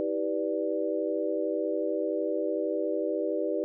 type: chord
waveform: sine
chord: E minor seventh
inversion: none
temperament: equal with one note detuned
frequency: 321.2 / 392 / 493.9 / 587.3 Hz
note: E4 / G4 / B4 / D5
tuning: -45 / 0 / 0 / 0 cents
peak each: -32 dBFS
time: 0-3.64 s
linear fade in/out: 0 ms
effects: none